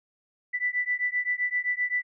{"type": "beating tone pair", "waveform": "sine", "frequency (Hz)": [1975.5, 1983.2], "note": ["B6", "B6"], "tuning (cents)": [0, 7], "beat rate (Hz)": 7.7, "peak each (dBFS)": -28, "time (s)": [0.53, 2.03], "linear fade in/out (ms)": 20, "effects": []}